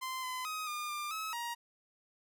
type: tone with pitch steps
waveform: sawtooth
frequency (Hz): 1037 / 1018 / 1259 / 1210 / 1195 / 1288 / 945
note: C6 / C6 / D#6 / D#6 / D6 / E6 / A#5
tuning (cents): -16 / -48 / +20 / -49 / +30 / -41 / +23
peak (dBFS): -33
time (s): 0.01-1.55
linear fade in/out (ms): 20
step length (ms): 220
effects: none